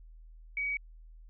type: tone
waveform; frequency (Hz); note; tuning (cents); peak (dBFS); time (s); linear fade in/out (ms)
sine; 2264; C#7; +36; -30; 0.57-0.77; 2
effects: added 40 Hz sine -49 dBFS peak until 1.29 s